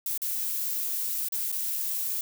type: noise with dropouts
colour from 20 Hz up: violet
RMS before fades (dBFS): -30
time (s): 0.06-2.21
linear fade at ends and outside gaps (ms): 2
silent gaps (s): 0.177-0.218 / 1.286-1.322 / 1.518-1.525
effects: none